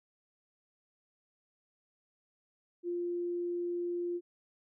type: tone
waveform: sine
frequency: 349.2 Hz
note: F4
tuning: in tune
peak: -32 dBFS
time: 2.83-4.21 s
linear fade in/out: 50 ms
effects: none